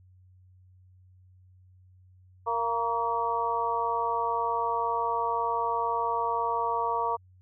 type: tone cluster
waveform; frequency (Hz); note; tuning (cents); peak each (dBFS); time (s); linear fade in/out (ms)
sine; 464.2 / 690 / 939 / 1141; A#4 / F5 / A#5 / C#6; -7 / -21 / +12 / +50; -33 / -34 / -28 / -31; 2.46-7.17; 20
effects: added 92 Hz sine -54 dBFS peak until 7.41 s